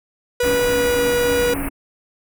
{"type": "tone with pitch glide", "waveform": "45% pulse", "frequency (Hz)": [488, 484.6], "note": ["B4", "B4"], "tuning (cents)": [-21, -33], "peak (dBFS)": -16, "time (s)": [0.4, 1.54], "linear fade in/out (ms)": 5, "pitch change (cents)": -12, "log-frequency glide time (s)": [0.6, 1.03]}
{"type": "band-stop noise", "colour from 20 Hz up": "pink", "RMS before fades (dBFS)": -27, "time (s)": [0.43, 1.69], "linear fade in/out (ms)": 5, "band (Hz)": [2700, 8800], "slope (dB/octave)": 96}
{"type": "tone with tremolo", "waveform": "sine", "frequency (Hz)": 279.6, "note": "C#4", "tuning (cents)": 15, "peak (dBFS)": -24, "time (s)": [0.44, 1.7], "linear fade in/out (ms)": 20, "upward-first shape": "triangle", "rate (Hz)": 3.7, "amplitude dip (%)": 75}
{"effects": []}